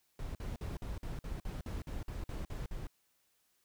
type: noise bursts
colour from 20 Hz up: brown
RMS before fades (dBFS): -40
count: 13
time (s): 0.19-2.87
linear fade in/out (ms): 2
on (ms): 160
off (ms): 50
effects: white hiss -75 dBFS RMS until 3.64 s